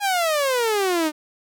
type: exponential sweep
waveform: sawtooth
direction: down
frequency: 830.6 to 298.1 Hz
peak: -15 dBFS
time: 0-1.12 s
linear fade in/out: 50 ms
effects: none

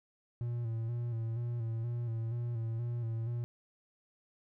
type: tone with vibrato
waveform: triangle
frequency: 116.4 Hz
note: A#2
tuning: 2 cents flat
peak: -31 dBFS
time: 0.41-3.44 s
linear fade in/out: 0 ms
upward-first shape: square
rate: 2.1 Hz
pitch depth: 44 cents each way
effects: none

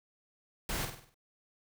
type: noise with echo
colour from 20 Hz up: pink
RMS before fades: -35 dBFS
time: 0.69-0.85 s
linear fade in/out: 2 ms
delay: 49 ms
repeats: 6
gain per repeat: -6 dB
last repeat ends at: 1.144 s
effects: none

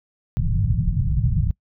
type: low-pass noise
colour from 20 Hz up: white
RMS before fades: -20 dBFS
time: 0.37-1.51 s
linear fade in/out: 0 ms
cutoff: 160 Hz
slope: 48 dB/octave
effects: noise-tail reverb RT60 0.1 s tail -24 dB re dry

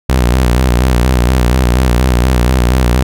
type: tone with vibrato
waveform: sawtooth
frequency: 62.1 Hz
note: B1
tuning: 10 cents sharp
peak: -4 dBFS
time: 0.09-3.03 s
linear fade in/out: 5 ms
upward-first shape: square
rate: 4.2 Hz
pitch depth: 69 cents each way
effects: none

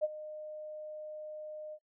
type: tone with ADSR envelope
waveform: sine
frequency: 612 Hz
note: D#5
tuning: 29 cents flat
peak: -25 dBFS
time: 0.01-1.79 s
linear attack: 30 ms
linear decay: 31 ms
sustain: -16 dB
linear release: 60 ms
effects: noise-tail reverb RT60 0.1 s tail -24 dB re dry

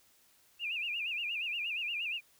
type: tone with vibrato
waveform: sine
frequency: 2610 Hz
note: E7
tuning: 18 cents flat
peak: -33 dBFS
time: 0.59-2.21 s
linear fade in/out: 50 ms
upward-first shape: sine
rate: 8.5 Hz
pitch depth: 160 cents each way
effects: white hiss -66 dBFS RMS until 2.39 s

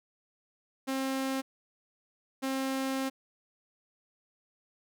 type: tone pair in turn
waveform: sawtooth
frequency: 266.6 / 266.6 Hz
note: C4 / C4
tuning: +33 / +33 cents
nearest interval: unison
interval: 0 cents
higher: neither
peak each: -26 dBFS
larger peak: neither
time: 0.87-1.42 / 2.42-3.1 s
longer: second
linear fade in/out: 20 ms
effects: none

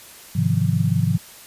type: chord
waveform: sine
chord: F minor seventh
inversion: first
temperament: just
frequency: 104.77 / 130.96 / 157.15 / 174.61 Hz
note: Ab2 / C3 / Eb3 / F3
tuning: +16 / +2 / +18 / 0 cents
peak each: -22 dBFS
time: 0.35-1.18 s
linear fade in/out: 10 ms
effects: white hiss -43 dBFS RMS until 1.46 s + resampled to 32000 Hz

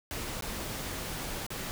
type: noise with dropouts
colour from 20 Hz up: pink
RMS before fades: -37 dBFS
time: 0.11-1.71 s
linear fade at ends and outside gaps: 0 ms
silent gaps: 0.409-0.423 / 1.465-1.504 s
effects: none

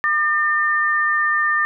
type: tone pair together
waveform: sine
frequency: 1204 / 1804 Hz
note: D6 / A6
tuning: +43 / +43 cents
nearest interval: perfect fifth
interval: 700 cents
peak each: -20 / -17 dBFS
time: 0.04-1.65 s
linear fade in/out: 0 ms
effects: none

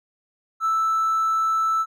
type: tone with hard clipping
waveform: triangle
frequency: 1318.5 Hz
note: E6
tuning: in tune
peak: -19 dBFS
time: 0.6-1.86 s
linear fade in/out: 50 ms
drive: 4 dB
effects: none

